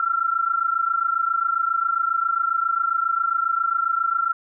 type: tone pair together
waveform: sine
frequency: 1342.6 / 1370 Hz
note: E6 / F6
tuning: +31 / -34 cents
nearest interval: unison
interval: 35 cents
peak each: -22 / -22 dBFS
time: 0-4.33 s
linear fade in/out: 2 ms
effects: none